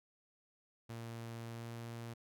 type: tone with pitch glide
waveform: sawtooth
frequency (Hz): 115.6 to 116.61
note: A#2 to A#2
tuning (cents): -14 to +1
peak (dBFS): -40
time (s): 0.89-2.14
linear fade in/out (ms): 10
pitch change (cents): +15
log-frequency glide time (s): 1.45-1.68
effects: none